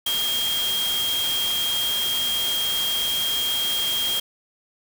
sine tone in noise, 3230 Hz, G#7, 49 cents flat, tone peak -22 dBFS, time 0.06-4.2 s, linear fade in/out 5 ms, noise white, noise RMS -29 dBFS, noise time 0.06-4.2 s, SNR +4 dB, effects none

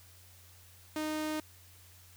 sawtooth tone, 308.5 Hz, D#4, 15 cents flat, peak -29 dBFS, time 0.96-1.4 s, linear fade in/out 2 ms, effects added 90 Hz sine -58 dBFS peak until 2.16 s + white hiss -59 dBFS RMS until 2.16 s

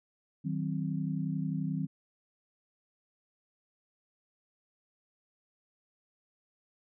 sine chord, C diminished, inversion first, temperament just, 156.98 / 188.37 / 261.6 Hz, Eb3 / Gb3 / C4, +16 / +31 / 0 cents, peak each -33 / -35 / -37 dBFS, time 0.44-1.87 s, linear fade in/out 20 ms, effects none

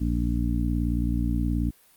harmonic tone, 58.7 Hz, A#1, 13 cents sharp, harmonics 1 / 2 / 3 / 4 / 5, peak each -25 / -30 / -32 / -30 / -31 dBFS, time 0-1.71 s, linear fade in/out 20 ms, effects white hiss -58 dBFS RMS until 1.96 s + Opus 48 kbps

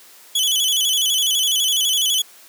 sawtooth tone with vibrato, 3200 Hz, G7, 35 cents sharp, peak -13 dBFS, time 0.35-2.22 s, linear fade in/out 5 ms, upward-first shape square, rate 12 Hz, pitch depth 86 cents each way, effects white hiss -46 dBFS RMS until 2.48 s + high-pass 300 Hz 12 dB/octave

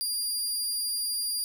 20% pulse tone, 4804 Hz, D8, 38 cents sharp, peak -22 dBFS, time 0.01-1.44 s, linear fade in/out 0 ms, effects none

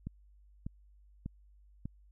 click train, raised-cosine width 5 ms, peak -26 dBFS, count 4, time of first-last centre 0.07-1.856 s, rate 1.68 Hz, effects added 50 Hz sine -58 dBFS peak until 2.11 s

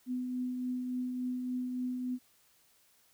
sine tone with tremolo, 251.2 Hz, B3, 30 cents sharp, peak -31 dBFS, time 0.06-2.19 s, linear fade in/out 50 ms, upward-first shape triangle, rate 3.5 Hz, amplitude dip 35%, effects white hiss -67 dBFS RMS until 3.13 s

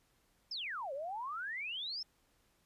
sine exponential two-way sweep, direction down then up, 5460 to 523.3 to 5460 Hz, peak -38 dBFS, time 0.51-2.03 s, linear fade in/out 5 ms, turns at 0.93 s, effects pink hiss -73 dBFS RMS until 2.65 s + resampled to 32000 Hz

